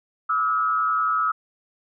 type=tone with frequency modulation; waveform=sine; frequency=1289 Hz; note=E6; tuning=39 cents flat; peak=-19 dBFS; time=0.29-1.32 s; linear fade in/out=10 ms; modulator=112 Hz; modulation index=0.71; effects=none